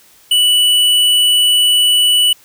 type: tone with tanh clipping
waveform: triangle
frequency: 2960 Hz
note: F#7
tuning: in tune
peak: -10 dBFS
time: 0.31-2.33 s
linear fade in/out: 5 ms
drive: 17 dB
effects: white hiss -47 dBFS RMS until 2.44 s